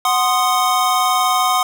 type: chord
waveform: square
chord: C diminished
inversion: second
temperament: equal with one note detuned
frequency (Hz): 740 / 1046.5 / 1240.2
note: Gb5 / C6 / Eb6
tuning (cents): 0 / 0 / -6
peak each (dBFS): -19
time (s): 0.05-1.63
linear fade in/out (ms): 2
effects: none